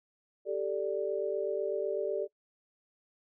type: chord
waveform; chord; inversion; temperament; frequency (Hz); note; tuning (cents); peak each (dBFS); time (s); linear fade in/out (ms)
sine; G suspended second; none; equal; 392 / 440 / 587.3; G4 / A4 / D5; 0 / 0 / 0; -34; 0.45-2.28; 50
effects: noise-tail reverb RT60 0.1 s tail -22 dB re dry